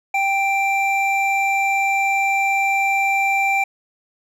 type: tone pair together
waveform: triangle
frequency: 785.3 / 2356 Hz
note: G5 / D7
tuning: +3 / +5 cents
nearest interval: octave + perfect fifth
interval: 1902 cents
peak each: -17 dBFS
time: 0.14-3.64 s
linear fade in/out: 5 ms
effects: none